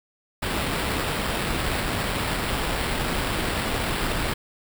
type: noise with sample-and-hold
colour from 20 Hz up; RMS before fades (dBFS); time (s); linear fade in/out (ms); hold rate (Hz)
pink; -26; 0.42-4.34; 10; 6300
effects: none